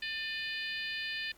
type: harmonic tone with a mistuned harmonic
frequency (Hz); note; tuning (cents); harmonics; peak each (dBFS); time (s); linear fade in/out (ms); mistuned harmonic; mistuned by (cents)
595; D5; +22; 3 / 4 / 5 / 6 / 7 / 8; -38 / -40 / -42 / -44 / -45 / -46; 0.02-1.32; 5; 4; +63
effects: pink hiss -61 dBFS RMS until 1.37 s + MP3 96 kbps